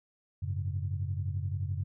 sine chord, F# suspended second, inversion none, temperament just, 92.5 / 104.06 / 138.75 Hz, F#2 / G#2 / C#3, 0 / +4 / +2 cents, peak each -32 / -36 / -37 dBFS, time 0.42-1.84 s, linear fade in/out 10 ms, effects tanh soft clip ceiling -21 dBFS

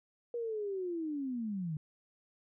sine linear sweep, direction down, 481.5 to 146.83 Hz, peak -34 dBFS, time 0.34-1.77 s, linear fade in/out 2 ms, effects none

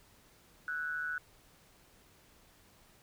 sine tone with amplitude modulation, 1480 Hz, F#6, in tune, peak -31 dBFS, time 0.68-1.18 s, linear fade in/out 2 ms, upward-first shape sine, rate 153 Hz, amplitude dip 65%, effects pink hiss -63 dBFS RMS until 3.02 s

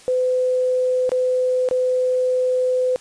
sine tone with dropouts, 507 Hz, B4, 45 cents sharp, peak -16 dBFS, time 0.08-2.96 s, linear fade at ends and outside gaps 0 ms, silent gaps 1.093-1.118 / 1.688-1.711 s, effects white hiss -46 dBFS RMS until 3 s + resampled to 22050 Hz

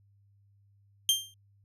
sawtooth tone with exponential decay, 3170 Hz, G7, 19 cents sharp, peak -16 dBFS, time 1.09-1.34 s, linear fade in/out 1 ms, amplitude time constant 53 ms, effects added 100 Hz sine -61 dBFS peak until 1.64 s + resampled to 32000 Hz

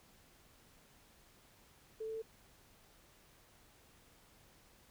sine tone with pitch steps, 440 / 443.1 / 446.1 Hz, A4 / A4 / A4, 0 / +12 / +24 cents, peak -39 dBFS, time 2-2.222 s, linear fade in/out 10 ms, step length 74 ms, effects pink hiss -65 dBFS RMS until 4.9 s

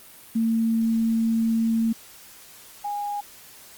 sine tone pair in turn, 226.3 / 820.5 Hz, A3 / G#5, +49 / -21 cents, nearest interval octave + minor seventh, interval 2230 cents, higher second, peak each -19 / -26 dBFS, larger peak first, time 0.35-1.93 / 2.84-3.21 s, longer first, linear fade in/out 10 ms, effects white hiss -47 dBFS RMS until 3.77 s + Opus 32 kbps

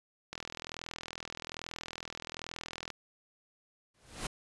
click train, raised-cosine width 0.2 ms, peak -22 dBFS, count 107, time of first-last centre 0.33-2.903 s, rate 41.2 Hz
pink noise with exponential growth, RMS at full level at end -34 dBFS, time 3.94-4.27 s, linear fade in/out 5 ms, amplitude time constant 70 ms
effects resampled to 24000 Hz

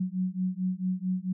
sine beating tone pair, 182.5 / 187 Hz, F#3 / F#3, -24 / +19 cents, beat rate 4.5 Hz, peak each -30 dBFS, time 0-1.33 s, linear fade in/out 10 ms, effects none

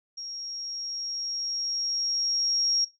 sine tone with level ramp, 5588 Hz, F8, in tune, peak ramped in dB -35 to -21 dBFS, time 0.17-2.85 s, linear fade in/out 10 ms, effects noise-tail reverb RT60 0.2 s tail -17 dB re dry

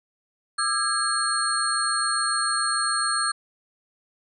sine tone cluster, 1204 / 1331 / 1635 / 4294 / 8690 Hz, D6 / E6 / G#6 / C8 / C#9, +43 / +16 / -28 / +44 / -35 cents, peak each -28 dBFS, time 0.58-3.32 s, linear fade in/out 10 ms, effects none

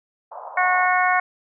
pink band-pass noise, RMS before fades -36 dBFS, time 0.31-0.87 s, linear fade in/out 10 ms, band 580 to 1100 Hz, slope 48 dB/octave
harmonic tone, 365.1 Hz, F#4, 23 cents flat, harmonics 2 / 3 / 4 / 5 / 6, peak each -20 / -22 / -23 / -24 / -25 dBFS, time 0.57-1.2 s, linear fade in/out 5 ms
effects none

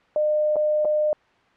sine tone with dropouts, 606 Hz, D#5, 46 cents flat, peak -18 dBFS, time 0.16-1.13 s, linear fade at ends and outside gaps 1 ms, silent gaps 0.558-0.565 / 0.848-0.853 s, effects white hiss -58 dBFS RMS until 1.56 s + low-pass 2000 Hz 12 dB/octave

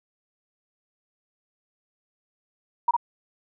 sine tone with echo, 948 Hz, A#5, 29 cents sharp, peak -16 dBFS, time 2.88-2.91 s, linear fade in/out 5 ms, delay 56 ms, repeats 1, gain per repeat -3 dB, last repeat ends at 2.966 s, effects none

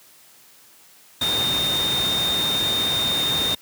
sine tone in noise, 3658 Hz, A#7, 33 cents flat, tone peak -20 dBFS, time 1.21-3.55 s, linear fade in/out 5 ms, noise pink, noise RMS -27 dBFS, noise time 1.21-3.55 s, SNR +4 dB, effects white hiss -51 dBFS RMS until 3.61 s + high-pass 100 Hz 12 dB/octave

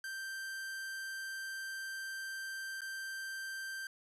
45% pulse tone with dropouts, 1568 Hz, G6, in tune, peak -40 dBFS, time 0.04-3.87 s, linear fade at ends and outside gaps 2 ms, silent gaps 2.808-2.817 s, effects resampled to 32000 Hz

